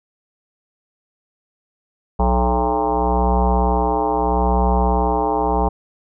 sine tone with frequency modulation, 430.1 Hz, A4, 39 cents flat, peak -14 dBFS, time 2.19-5.69 s, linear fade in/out 10 ms, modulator 123 Hz, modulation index 4.4, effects none

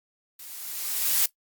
blue noise with level ramp, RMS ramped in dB -43 to -20 dBFS, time 0.39-1.26 s, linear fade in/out 5 ms, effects noise-tail reverb RT60 0.1 s tail -18 dB re dry + Opus 48 kbps

